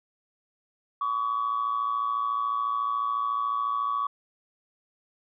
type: tone with amplitude modulation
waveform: sine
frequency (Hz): 1133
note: C#6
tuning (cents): +37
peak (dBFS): -21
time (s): 1.01-4.07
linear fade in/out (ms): 5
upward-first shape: sine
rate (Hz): 114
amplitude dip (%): 65
effects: tanh soft clip ceiling -19 dBFS